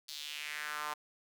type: tone with high-pass filter sweep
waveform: sawtooth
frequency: 150.1 Hz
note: D3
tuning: 38 cents sharp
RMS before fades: -41 dBFS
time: 0.08-0.94 s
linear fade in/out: 10 ms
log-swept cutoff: 4400 to 970 Hz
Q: 2.8
effects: none